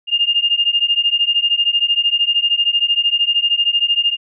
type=beating tone pair; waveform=sine; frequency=2814 / 2827 Hz; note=F7 / F7; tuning=+12 / +20 cents; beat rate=13 Hz; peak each=-16 dBFS; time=0.07-4.17 s; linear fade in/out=50 ms; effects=none